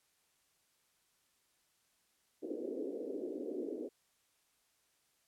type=band-pass noise; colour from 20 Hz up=white; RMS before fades=-41 dBFS; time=2.42-3.89 s; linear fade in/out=10 ms; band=260 to 490 Hz; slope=48 dB/octave; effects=white hiss -75 dBFS RMS until 5.27 s + low-pass 12000 Hz 12 dB/octave

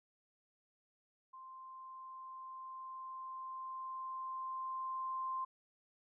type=tone with level ramp; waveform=sine; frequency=1046.5 Hz; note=C6; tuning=in tune; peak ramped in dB=-50 to -36 dBFS; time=1.33-5.45 s; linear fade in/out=10 ms; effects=none

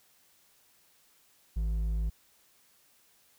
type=tone with hard clipping; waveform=sine; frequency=53.7 Hz; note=A1; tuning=41 cents flat; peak=-29 dBFS; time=1.56-2.1 s; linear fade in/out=10 ms; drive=5 dB; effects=white hiss -65 dBFS RMS until 3.38 s

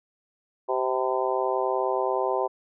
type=harmonic tone with a mistuned harmonic; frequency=129.4 Hz; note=C3; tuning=19 cents flat; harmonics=3 / 4 / 5 / 6 / 7 / 8; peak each=-28 / -29 / -30 / -31 / -31 / -32 dBFS; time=0.68-2.48 s; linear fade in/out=20 ms; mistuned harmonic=8; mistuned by=-38 cents; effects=none

